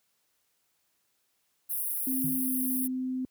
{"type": "high-pass noise", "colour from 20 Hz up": "pink", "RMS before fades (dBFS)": -32, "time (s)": [1.69, 2.88], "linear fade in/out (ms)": 20, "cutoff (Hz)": 10000, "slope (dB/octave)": 96}
{"type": "tone with pitch glide", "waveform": "sine", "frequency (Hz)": [261.3, 257.1], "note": ["C4", "C4"], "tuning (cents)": [-2, -30], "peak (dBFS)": -29, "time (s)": [2.07, 3.25], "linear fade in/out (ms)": 2, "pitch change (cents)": -28, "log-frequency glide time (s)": [2.22, 2.57]}
{"type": "tone with exponential decay", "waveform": "sine", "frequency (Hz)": 157.1, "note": "D#3", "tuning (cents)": 17, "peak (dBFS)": -29, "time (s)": [2.24, 2.47], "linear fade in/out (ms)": 2, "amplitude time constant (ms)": 50}
{"effects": ["white hiss -74 dBFS RMS until 3.3 s", "high-pass 60 Hz 12 dB/octave"]}